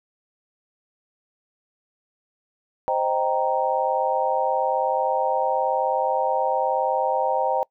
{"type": "chord", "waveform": "sine", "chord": "C minor seventh", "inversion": "none", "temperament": "equal", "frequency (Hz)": [523.3, 622.3, 784, 932.3], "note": ["C5", "Eb5", "G5", "Bb5"], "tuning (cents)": [0, 0, 0, 0], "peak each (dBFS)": [-25, -27, -24, -25], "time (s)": [2.88, 7.63], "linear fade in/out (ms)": 0, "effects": ["noise-tail reverb RT60 0.1 s tail -24 dB re dry"]}